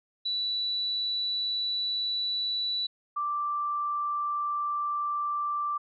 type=tone pair in turn; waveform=sine; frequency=3951 / 1174.6 Hz; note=B7 / D6; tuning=0 / 0 cents; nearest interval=octave + major sixth; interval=2100 cents; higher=first; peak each=-27 dBFS; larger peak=neither; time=0.25-2.87 / 3.16-5.78 s; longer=neither; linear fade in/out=10 ms; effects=none